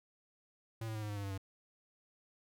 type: tone with pitch steps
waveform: square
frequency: 112.8 / 110.29 / 107.83 / 105.43 / 103.08 / 100.78 / 98.54 / 96.34 Hz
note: A2 / A2 / A2 / G#2 / G#2 / G2 / G2 / G2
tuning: +44 / +5 / -34 / +27 / -12 / +48 / +10 / -30 cents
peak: -39 dBFS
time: 0.81-1.378 s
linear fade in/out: 5 ms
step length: 71 ms
effects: none